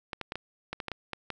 clicks, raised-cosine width 0.3 ms, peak -18 dBFS, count 10, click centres 0.132 / 0.213 / 0.321 / 0.356 / 0.73 / 0.802 / 0.883 / 0.917 / 1.133 / 1.303 s, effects none

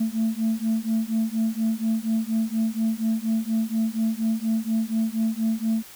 sine beating tone pair, 220.7 / 224.9 Hz, A3 / A3, +5 / +38 cents, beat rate 4.2 Hz, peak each -23 / -23 dBFS, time 0-5.83 s, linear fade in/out 10 ms, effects tanh soft clip ceiling -17 dBFS + white hiss -45 dBFS RMS until 5.95 s

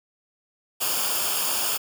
white noise with comb filter, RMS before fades -25 dBFS, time 0.8-1.78 s, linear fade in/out 20 ms, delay 0.5 ms, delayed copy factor -0.7, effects none

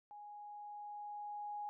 sine tone with level ramp, 829 Hz, G#5, 3 cents flat, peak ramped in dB -50 to -40 dBFS, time 0.11-1.69 s, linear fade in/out 0 ms, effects none

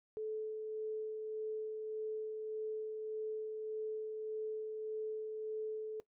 sine tone with tremolo, 433.9 Hz, A4, 24 cents flat, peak -36 dBFS, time 0.17-6 s, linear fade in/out 0 ms, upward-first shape sine, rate 1.7 Hz, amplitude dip 30%, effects noise-tail reverb RT60 0.1 s tail -18 dB re dry

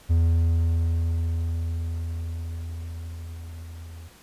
triangle tone with level ramp, 83 Hz, E2, 12 cents sharp, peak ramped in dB -14 to -36 dBFS, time 0.09-4.09 s, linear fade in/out 20 ms, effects pink hiss -52 dBFS RMS until 4.22 s + resampled to 32000 Hz

